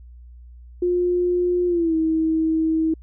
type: tone with pitch glide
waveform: sine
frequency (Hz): 355.4 to 320.3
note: F4 to E4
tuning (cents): +30 to -50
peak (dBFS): -17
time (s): 0.82-2.94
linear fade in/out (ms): 5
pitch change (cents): -180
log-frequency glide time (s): 1.67-1.95
effects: added 60 Hz sine -40 dBFS peak until 3.02 s